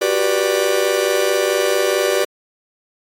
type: chord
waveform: 45% pulse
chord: G major seventh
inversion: third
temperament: just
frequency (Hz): 367.5 / 392 / 490 / 588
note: F#4 / G4 / B4 / D5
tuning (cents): -12 / 0 / -14 / +2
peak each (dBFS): -23 / -20 / -21 / -20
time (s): 0.01-2.25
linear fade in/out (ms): 10
effects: AAC 48 kbps